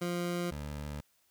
20% pulse tone pair in turn, 174.9 / 73.54 Hz, F3 / D2, +3 / +3 cents, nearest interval octave + minor third, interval 1500 cents, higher first, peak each -27 / -33 dBFS, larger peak first, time 0.01-0.51 / 0.51-1.01 s, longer neither, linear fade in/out 10 ms, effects white hiss -71 dBFS RMS until 1.3 s

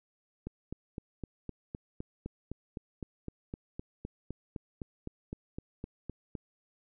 click train, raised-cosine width 3 ms, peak -25 dBFS, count 24, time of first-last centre 0.47-6.352 s, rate 3.91 Hz, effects none

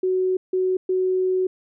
sine tone bursts at uneven times, 371.7 Hz, F#4, 8 cents sharp, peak -18 dBFS, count 3, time 0.03-0.37 / 0.53-0.77 / 0.89-1.47 s, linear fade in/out 5 ms, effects none

